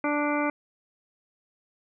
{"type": "harmonic tone", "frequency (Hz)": 293.7, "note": "D4", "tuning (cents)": 0, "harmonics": [1, 2, 3, 4, 5, 7, 8], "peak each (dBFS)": [-27, -30, -32, -33, -34, -35, -36], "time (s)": [0.04, 0.5], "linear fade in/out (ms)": 2, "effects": []}